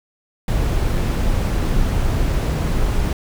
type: noise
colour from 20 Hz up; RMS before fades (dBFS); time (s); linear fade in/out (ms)
brown; -18; 0.48-3.13; 2
effects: none